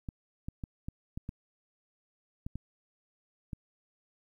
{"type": "clicks", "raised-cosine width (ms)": 5, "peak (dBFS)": -25, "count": 9, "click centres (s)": [0.088, 0.485, 0.638, 0.885, 1.175, 1.291, 2.465, 2.556, 3.532], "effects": ["11-bit"]}